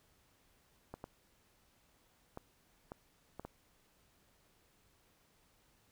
clicks, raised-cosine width 1 ms, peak -30 dBFS, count 6, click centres 0.94 / 1.041 / 2.374 / 2.919 / 3.396 / 3.45 s, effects pink hiss -71 dBFS RMS until 5.91 s

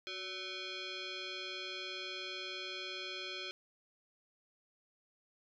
sine tone with frequency modulation, 370 Hz, F#4, in tune, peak -40 dBFS, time 0.07-3.51 s, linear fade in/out 0 ms, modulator 941 Hz, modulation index 4.4, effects none

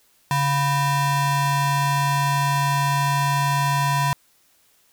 square ring-modulated tone, 422.3 Hz, G#4, 29 cents sharp, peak -16 dBFS, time 0.31-4.13 s, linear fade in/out 0 ms, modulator 564 Hz, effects white hiss -60 dBFS RMS until 4.92 s

